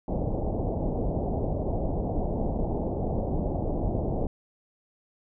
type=low-pass noise; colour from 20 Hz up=pink; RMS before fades=-28 dBFS; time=0.08-4.27 s; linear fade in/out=2 ms; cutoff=780 Hz; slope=48 dB/octave; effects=none